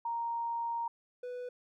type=tone pair in turn; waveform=sine / triangle; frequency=932 / 494.6 Hz; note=A#5 / B4; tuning=-1 / +3 cents; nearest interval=major seventh; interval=1096 cents; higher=first; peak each=-32 / -36 dBFS; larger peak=first; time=0.05-0.88 / 1.23-1.49 s; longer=first; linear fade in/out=5 ms; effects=none